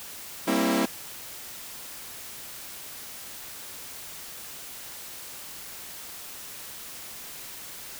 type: chord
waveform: sawtooth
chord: C dominant seventh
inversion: second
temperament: equal with one note detuned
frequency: 196 / 233.1 / 267.9 / 329.6 Hz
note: G3 / Bb3 / C4 / E4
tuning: 0 / 0 / +41 / 0 cents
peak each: -26 / -24 / -23 / -23 dBFS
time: 0.47-0.86 s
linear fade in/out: 10 ms
effects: white hiss -41 dBFS RMS until 7.99 s